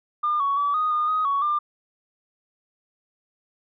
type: tone with pitch steps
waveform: sine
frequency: 1205 / 1117 / 1148 / 1242 / 1220 / 1253 / 1118 / 1195 Hz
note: D6 / C#6 / D6 / D#6 / D#6 / D#6 / C#6 / D6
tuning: +44 / +13 / -40 / -3 / -34 / +12 / +14 / +30 cents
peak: -19 dBFS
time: 0.23-1.59 s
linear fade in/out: 10 ms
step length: 170 ms
effects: tanh soft clip ceiling -15 dBFS